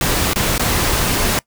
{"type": "noise with dropouts", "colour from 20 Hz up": "pink", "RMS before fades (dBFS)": -17, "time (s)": [0.01, 1.39], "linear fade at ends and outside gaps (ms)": 1, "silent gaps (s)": [[0.334, 0.359], [0.58, 0.595]], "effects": ["noise-tail reverb RT60 0.1 s tail -22 dB re dry"]}